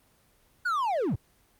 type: linear sweep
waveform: triangle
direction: down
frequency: 1508 to 72.7 Hz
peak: -23 dBFS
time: 0.65-1.16 s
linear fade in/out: 10 ms
effects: pink hiss -64 dBFS RMS until 1.59 s + Opus 24 kbps